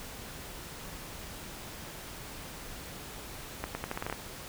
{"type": "accelerating click train", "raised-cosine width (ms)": 0.5, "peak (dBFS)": -18, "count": 9, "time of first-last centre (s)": [3.64, 4.126], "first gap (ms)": 110, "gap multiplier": 0.82, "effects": ["pink hiss -44 dBFS RMS until 4.48 s"]}